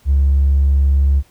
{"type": "tone with tanh clipping", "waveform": "triangle", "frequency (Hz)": 69.3, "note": "C#2", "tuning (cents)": 0, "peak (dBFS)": -9, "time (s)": [0.05, 1.23], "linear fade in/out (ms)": 50, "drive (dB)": 1, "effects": ["pink hiss -53 dBFS RMS until 1.3 s"]}